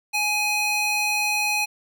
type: tone with high-pass filter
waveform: square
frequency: 836 Hz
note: G#5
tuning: 11 cents sharp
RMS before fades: -23 dBFS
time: 0.13-1.66 s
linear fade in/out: 20 ms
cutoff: 1700 Hz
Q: 3.2
effects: none